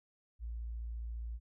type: tone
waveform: sine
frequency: 57.3 Hz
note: A#1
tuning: 29 cents flat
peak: -38 dBFS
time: 0.39-1.4 s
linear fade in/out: 50 ms
effects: none